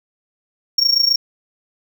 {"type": "tone with amplitude modulation", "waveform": "triangle", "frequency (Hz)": 5530, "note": "F8", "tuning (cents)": -18, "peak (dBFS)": -8, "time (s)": [0.78, 1.16], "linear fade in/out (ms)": 5, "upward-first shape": "sine", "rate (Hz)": 27.5, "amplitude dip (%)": 80, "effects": []}